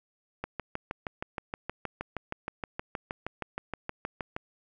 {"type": "click train", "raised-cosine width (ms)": 0.5, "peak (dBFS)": -18, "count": 26, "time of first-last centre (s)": [0.44, 4.365], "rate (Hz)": 6.37, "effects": []}